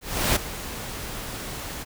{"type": "noise with ADSR envelope", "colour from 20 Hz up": "pink", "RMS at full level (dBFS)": -20, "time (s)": [0.01, 1.85], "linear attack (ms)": 350, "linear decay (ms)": 10, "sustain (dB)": -14, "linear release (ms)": 31, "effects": []}